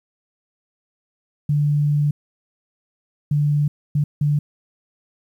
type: tone bursts at uneven times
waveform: sine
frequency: 146.83 Hz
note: D3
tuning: in tune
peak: -15 dBFS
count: 4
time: 1.49-2.11 / 3.31-3.68 / 3.95-4.04 / 4.21-4.39 s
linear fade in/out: 5 ms
effects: 9-bit